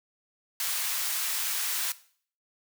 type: high-pass noise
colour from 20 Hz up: white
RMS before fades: -30 dBFS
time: 0.6-1.92 s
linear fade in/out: 2 ms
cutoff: 1100 Hz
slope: 12 dB/octave
effects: noise-tail reverb RT60 0.5 s tail -17 dB re dry